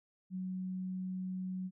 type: tone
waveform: sine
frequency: 185.6 Hz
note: F#3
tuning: 6 cents sharp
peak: -36 dBFS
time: 0.3-1.71 s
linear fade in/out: 50 ms
effects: none